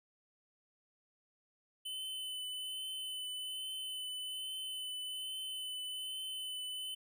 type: tone with vibrato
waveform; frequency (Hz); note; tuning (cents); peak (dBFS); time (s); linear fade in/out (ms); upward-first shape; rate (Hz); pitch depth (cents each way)
square; 3028; F#7; +39; -40; 1.85-6.95; 10; triangle; 1.2; 17
effects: none